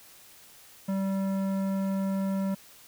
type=tone with tanh clipping; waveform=sine; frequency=193.7 Hz; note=G3; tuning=20 cents flat; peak=-28 dBFS; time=0.88-2.55 s; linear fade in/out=10 ms; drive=14 dB; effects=white hiss -53 dBFS RMS until 2.87 s